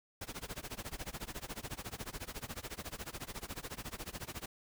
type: noise with tremolo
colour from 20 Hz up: pink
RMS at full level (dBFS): -41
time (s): 0.21-4.46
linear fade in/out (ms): 5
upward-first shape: sine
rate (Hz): 14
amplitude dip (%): 95
effects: none